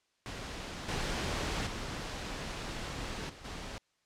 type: noise with level steps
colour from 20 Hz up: pink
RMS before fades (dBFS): -41 / -34 / -39 / -50 / -42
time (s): 0.26-3.78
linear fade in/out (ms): 0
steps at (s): 0.88 / 1.66 / 3.29 / 3.44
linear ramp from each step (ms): 10
effects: white hiss -75 dBFS RMS until 4.05 s + low-pass 6000 Hz 12 dB/octave